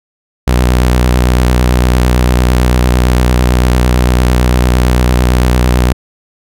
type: tone with vibrato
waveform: sawtooth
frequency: 61.74 Hz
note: B1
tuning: in tune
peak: -3 dBFS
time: 0.47-5.93 s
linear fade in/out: 10 ms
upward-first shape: square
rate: 8.9 Hz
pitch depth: 30 cents each way
effects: none